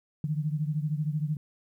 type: beating tone pair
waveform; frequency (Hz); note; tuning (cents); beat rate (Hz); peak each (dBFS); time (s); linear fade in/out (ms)
sine; 148.8 / 161.8; D3 / E3; +23 / -32; 13; -28 / -32; 0.24-1.37; 2
effects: 11-bit